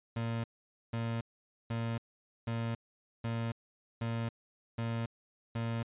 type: tone bursts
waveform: 30% pulse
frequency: 115.3 Hz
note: A#2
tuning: 19 cents flat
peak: -30 dBFS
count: 8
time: 0.16-5.83 s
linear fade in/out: 5 ms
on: 280 ms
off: 490 ms
effects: resampled to 8000 Hz